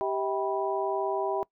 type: harmonic tone with a mistuned harmonic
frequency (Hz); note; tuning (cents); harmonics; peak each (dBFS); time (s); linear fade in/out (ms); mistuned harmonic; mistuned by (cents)
196; G3; 0; 2 / 3 / 4 / 5; -30 / -32 / -33 / -34; 0.01-1.43; 0; 3; +150
effects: noise-tail reverb RT60 0.1 s tail -22 dB re dry